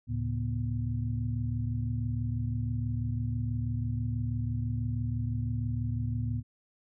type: tone cluster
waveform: sine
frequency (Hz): 73.1 / 111.7 / 137.8 / 243.2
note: D2 / A2 / C#3 / B3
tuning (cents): -7 / +27 / -10 / -26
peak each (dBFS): -37 / -30 / -39 / -38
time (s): 0.07-6.43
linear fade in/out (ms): 50
effects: none